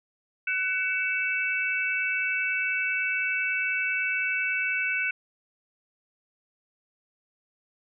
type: tone cluster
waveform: sine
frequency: 1498 / 2255 / 2644 Hz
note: F#6 / C#7 / E7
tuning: +21 / +29 / +5 cents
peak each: -29 dBFS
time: 0.47-5.11 s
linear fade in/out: 5 ms
effects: none